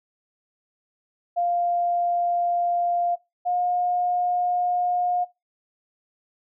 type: tone pair in turn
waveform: sine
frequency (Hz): 698.5 / 714.8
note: F5 / F5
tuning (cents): 0 / +40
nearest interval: unison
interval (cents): 40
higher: second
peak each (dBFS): -20 / -21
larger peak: first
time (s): 1.36-3.16 / 3.45-5.25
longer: neither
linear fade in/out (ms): 20
effects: noise-tail reverb RT60 0.2 s tail -18 dB re dry